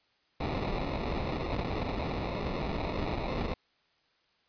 pink noise with sample-and-hold, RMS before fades -33 dBFS, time 0.4-3.54 s, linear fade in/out 5 ms, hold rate 1575 Hz, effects white hiss -70 dBFS RMS until 4.48 s + resampled to 11025 Hz

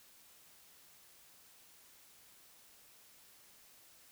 silence, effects white hiss -62 dBFS RMS until 4.11 s

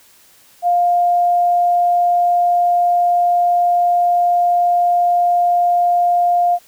sine tone, 703 Hz, F5, 11 cents sharp, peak -11 dBFS, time 0.62-6.59 s, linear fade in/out 50 ms, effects white hiss -49 dBFS RMS until 6.67 s

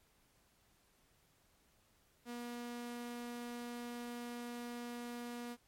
sawtooth tone, 240 Hz, B3, 49 cents flat, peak -39 dBFS, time 2.25-5.57 s, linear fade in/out 50 ms, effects pink hiss -72 dBFS RMS until 5.67 s + MP3 64 kbps

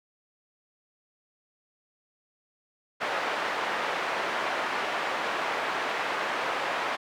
pink band-pass noise, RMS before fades -30 dBFS, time 3-6.97 s, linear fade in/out 20 ms, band 650 to 2100 Hz, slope 12 dB/octave, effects none

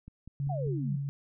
click train, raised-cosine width 5 ms, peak -33 dBFS, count 4, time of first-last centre 0.08-0.668 s, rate 5.1 Hz
sine tone with tremolo, 140.1 Hz, C#3, 19 cents sharp, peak -28 dBFS, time 0.4-1.09 s, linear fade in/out 0 ms, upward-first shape triangle, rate 4.3 Hz, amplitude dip 35%
sine exponential sweep, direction down, 784 to 164.81 Hz, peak -34 dBFS, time 0.49-0.97 s, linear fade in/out 10 ms
effects none

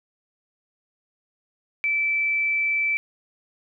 sine tone, 2321 Hz, D7, 21 cents flat, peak -20 dBFS, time 1.84-2.97 s, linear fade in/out 0 ms, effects none

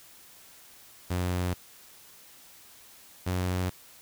sawtooth tone pair in turn, 90 / 91.26 Hz, F#2 / F#2, -47 / -23 cents, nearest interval unison, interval 24 cents, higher second, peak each -23 dBFS, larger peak neither, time 1.1-1.54 / 3.26-3.7 s, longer neither, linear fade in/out 10 ms, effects white hiss -53 dBFS RMS until 4.01 s

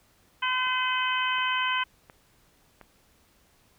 harmonic tone, 510 Hz, C5, 44 cents flat, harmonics 2 / 3 / 4 / 5 / 6, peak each -28 / -30 / -34 / -32 / -31 dBFS, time 0.42-1.84 s, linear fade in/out 10 ms
click train, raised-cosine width 0.5 ms, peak -31 dBFS, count 4, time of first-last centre 0.67-2.813 s, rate 1.4 Hz
effects pink hiss -63 dBFS RMS until 3.78 s

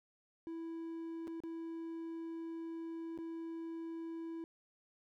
triangle tone with dropouts, 329.6 Hz, E4, in tune, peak -39 dBFS, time 0.47-4.44 s, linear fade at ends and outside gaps 0 ms, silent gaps 1.272-1.278 / 1.403-1.436 / 3.176-3.187 s, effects none

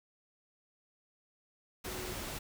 sine tone in noise, 367.5 Hz, F#4, 12 cents flat, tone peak -45 dBFS, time 1.87-2.14 s, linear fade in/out 10 ms, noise pink, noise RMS -41 dBFS, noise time 1.84-2.39 s, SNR -7 dB, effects none

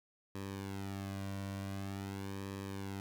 sawtooth tone with flanger, 98 Hz, G2, in tune, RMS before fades -42 dBFS, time 0.35-3 s, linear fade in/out 0 ms, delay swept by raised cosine 1.4 to 2.4 ms, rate 0.46 Hz, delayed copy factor -0.75, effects none

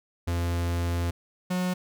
45% pulse tone pair in turn, 86 / 181.76 Hz, F2 / F#3, -26 / -31 cents, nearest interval octave + minor second, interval 1295 cents, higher second, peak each -25 dBFS, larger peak neither, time 0.27-1.11 / 1.5-1.74 s, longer first, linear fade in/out 10 ms, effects none

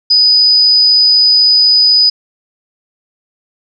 sine tone, 4978 Hz, D#8, in tune, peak -5 dBFS, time 0.1-2.1 s, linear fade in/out 10 ms, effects none

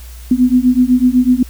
sine beating tone pair, 246.9 / 254.9 Hz, B3 / C4, 0 / -45 cents, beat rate 8 Hz, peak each -11 dBFS, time 0.31-1.43 s, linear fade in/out 5 ms, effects added 60 Hz sine -30 dBFS peak until 1.49 s + white hiss -41 dBFS RMS until 1.49 s

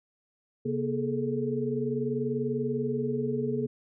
sine tone cluster, 133.9 / 238.6 / 420.8 / 441.2 Hz, C3 / A#3 / G#4 / A4, +40 / +41 / +23 / +5 cents, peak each -34 / -31 / -31 / -35 dBFS, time 0.65-3.67 s, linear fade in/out 10 ms, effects none

